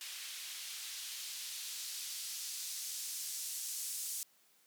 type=noise with band-pass filter sweep; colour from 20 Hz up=blue; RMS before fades=-43 dBFS; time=0.01-4.23 s; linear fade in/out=0 ms; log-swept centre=2800 to 7400 Hz; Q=0.94; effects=white hiss -69 dBFS RMS until 4.66 s + high-pass 150 Hz 12 dB/octave